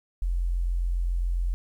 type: tone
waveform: sine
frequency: 43.65 Hz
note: F1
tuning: in tune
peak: -23 dBFS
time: 0.22-1.54 s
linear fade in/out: 0 ms
effects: 10-bit